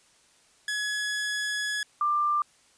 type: tone pair in turn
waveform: sawtooth / sine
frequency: 1688 / 1187.7 Hz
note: G#6 / D6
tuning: +28 / +19 cents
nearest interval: tritone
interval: 609 cents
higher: first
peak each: -24 / -22 dBFS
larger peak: second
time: 0.68-1.83 / 2.01-2.42 s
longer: first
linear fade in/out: 2 ms
effects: white hiss -61 dBFS RMS until 2.77 s + resampled to 22050 Hz